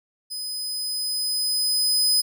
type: tone with level ramp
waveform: sawtooth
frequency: 5020 Hz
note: D#8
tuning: 15 cents sharp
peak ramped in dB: -27 to -14 dBFS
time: 0.3-2.22 s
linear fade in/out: 20 ms
effects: none